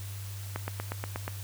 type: click train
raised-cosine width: 0.5 ms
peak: -18 dBFS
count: 7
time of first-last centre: 0.56-1.279 s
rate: 8.34 Hz
effects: added 99 Hz sine -37 dBFS peak until 1.43 s + white hiss -47 dBFS RMS until 1.43 s